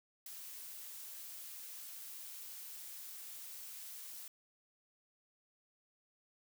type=noise with ADSR envelope; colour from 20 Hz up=blue; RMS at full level=-45 dBFS; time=0.26-4.28 s; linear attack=4 ms; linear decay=5 ms; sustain=-4 dB; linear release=3 ms; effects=none